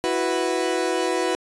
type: chord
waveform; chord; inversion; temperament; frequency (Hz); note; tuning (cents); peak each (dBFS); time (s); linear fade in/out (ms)
30% pulse; E suspended second; none; equal; 329.6 / 370 / 493.9; E4 / F#4 / B4; 0 / 0 / 0; -24 / -22 / -23; 0.04-1.35; 0
effects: resampled to 24000 Hz